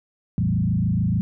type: tone with frequency modulation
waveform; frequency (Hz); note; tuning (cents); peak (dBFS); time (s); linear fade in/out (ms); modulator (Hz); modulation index
sine; 146.1; D3; -9; -18; 0.38-1.21; 0; 26.8; 2.2
effects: none